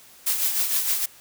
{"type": "noise with tremolo", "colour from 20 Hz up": "blue", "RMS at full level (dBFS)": -21, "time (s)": [0.26, 1.06], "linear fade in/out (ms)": 10, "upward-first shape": "triangle", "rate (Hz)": 6.5, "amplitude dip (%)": 60, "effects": ["white hiss -50 dBFS RMS until 1.2 s"]}